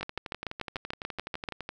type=two click trains; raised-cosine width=0.3 ms; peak=-16 / -20 dBFS; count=11 / 21; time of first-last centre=0.03-1.488 / 0.01-1.691 s; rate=6.86 / 11.9 Hz; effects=none